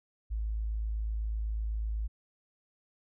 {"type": "tone", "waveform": "sine", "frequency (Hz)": 54, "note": "A1", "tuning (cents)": -32, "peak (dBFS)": -30, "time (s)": [0.3, 2.08], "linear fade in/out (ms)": 20, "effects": []}